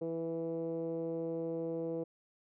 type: tone with low-pass filter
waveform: 10% pulse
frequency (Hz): 164.81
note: E3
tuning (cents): 0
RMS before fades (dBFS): -37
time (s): 0.01-2.04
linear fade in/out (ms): 10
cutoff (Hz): 440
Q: 5.2
effects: none